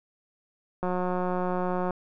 click train, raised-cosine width 1 ms, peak -16 dBFS, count 196, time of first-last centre 0.83-1.907 s, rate 181 Hz, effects none

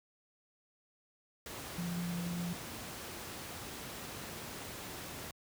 sine tone in noise, 174 Hz, F3, 6 cents flat, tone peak -35 dBFS, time 1.78-2.53 s, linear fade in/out 2 ms, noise pink, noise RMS -44 dBFS, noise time 1.46-5.31 s, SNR +6 dB, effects high-pass 80 Hz 12 dB/octave

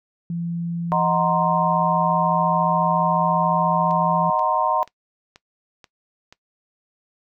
sine tone, 170 Hz, F3, 46 cents flat, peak -23 dBFS, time 0.3-4.3 s, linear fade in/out 2 ms
sine chord, C half-diminished seventh, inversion first, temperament equal, 622.3 / 740 / 932.3 / 1046.5 Hz, Eb5 / Gb5 / Bb5 / C6, 0 / 0 / 0 / 0 cents, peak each -25 / -24 / -21 / -23 dBFS, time 0.92-4.83 s, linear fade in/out 0 ms
click train, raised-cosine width 0.2 ms, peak -26 dBFS, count 6, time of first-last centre 3.91-6.325 s, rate 2.07 Hz
effects noise-tail reverb RT60 0.1 s tail -18 dB re dry

